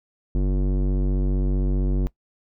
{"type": "tone with low-pass filter", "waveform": "square", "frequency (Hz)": 47.7, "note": "G1", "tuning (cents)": -47, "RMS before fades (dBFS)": -21, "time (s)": [0.35, 2.07], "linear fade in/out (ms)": 0, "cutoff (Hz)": 330, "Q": 1.4, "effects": ["noise-tail reverb RT60 0.1 s tail -20 dB re dry"]}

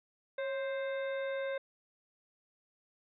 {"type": "harmonic tone with a mistuned harmonic", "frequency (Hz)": 524, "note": "C5", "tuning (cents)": 2, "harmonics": [1, 2, 3, 4, 5, 7], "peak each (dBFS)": [-34, -49, -44, -47, -57, -53], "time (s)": [0.38, 1.58], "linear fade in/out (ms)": 5, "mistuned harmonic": 1, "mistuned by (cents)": 68, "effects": []}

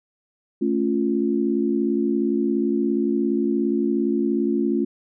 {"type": "chord", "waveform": "sine", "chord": "A augmented", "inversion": "none", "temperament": "equal", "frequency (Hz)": [220, 277.2, 349.2], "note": ["A3", "C#4", "E#4"], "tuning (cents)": [0, 0, 0], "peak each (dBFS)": -23, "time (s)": [0.61, 4.85], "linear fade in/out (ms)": 10, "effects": []}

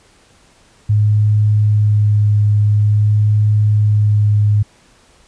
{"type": "tone with vibrato", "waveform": "sine", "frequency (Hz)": 105, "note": "G#2", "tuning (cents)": 19, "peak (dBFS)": -9, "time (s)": [0.89, 4.63], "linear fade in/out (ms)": 10, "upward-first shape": "sine", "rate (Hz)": 0.48, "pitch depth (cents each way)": 11, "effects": ["pink hiss -50 dBFS RMS until 5.27 s", "resampled to 22050 Hz"]}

